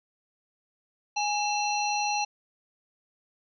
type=harmonic tone with a mistuned harmonic; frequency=830.6 Hz; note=G#5; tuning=in tune; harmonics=1 / 3 / 5 / 7; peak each=-27 / -32 / -34 / -35 dBFS; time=1.16-2.25 s; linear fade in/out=10 ms; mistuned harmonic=3; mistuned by=+130 cents; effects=none